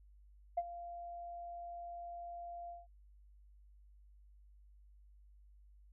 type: tone with ADSR envelope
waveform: sine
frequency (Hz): 693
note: F5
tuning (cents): -14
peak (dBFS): -29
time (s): 0.57-2.87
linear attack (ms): 9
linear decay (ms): 43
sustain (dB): -15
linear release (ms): 180
effects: tanh soft clip ceiling -25 dBFS + added 50 Hz sine -59 dBFS peak until 5.92 s